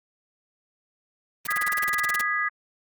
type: noise bursts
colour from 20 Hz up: white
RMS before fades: -30 dBFS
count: 15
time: 1.45-2.214 s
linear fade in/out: 5 ms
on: 22 ms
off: 31 ms
type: chord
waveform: sine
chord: G# minor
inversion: second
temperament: equal with one note detuned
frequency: 1233.8 / 1661.2 / 1975.5 Hz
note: D#6 / G#6 / B6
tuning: -15 / 0 / 0 cents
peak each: -28 / -27 / -27 dBFS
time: 1.48-2.49 s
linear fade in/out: 10 ms
effects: Opus 32 kbps